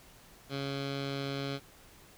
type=tone with low-pass filter; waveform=15% pulse; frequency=138.59 Hz; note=C#3; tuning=in tune; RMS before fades=-36 dBFS; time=0.49-1.6 s; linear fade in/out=50 ms; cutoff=4000 Hz; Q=3; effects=pink hiss -57 dBFS RMS until 2.17 s